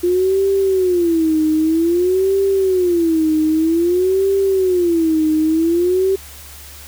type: tone with vibrato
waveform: sine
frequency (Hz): 348.8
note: F4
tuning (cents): -2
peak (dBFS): -12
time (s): 0.03-6.16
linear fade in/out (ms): 10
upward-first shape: sine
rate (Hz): 0.52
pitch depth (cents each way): 200
effects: added 72 Hz sine -39 dBFS peak until 6.87 s + white hiss -38 dBFS RMS until 6.87 s